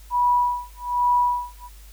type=tone with tremolo; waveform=sine; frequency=977 Hz; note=B5; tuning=19 cents flat; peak=-15 dBFS; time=0.1-1.69 s; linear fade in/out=50 ms; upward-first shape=sine; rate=1.2 Hz; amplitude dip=100%; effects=added 50 Hz sine -42 dBFS peak until 1.92 s + white hiss -52 dBFS RMS until 1.92 s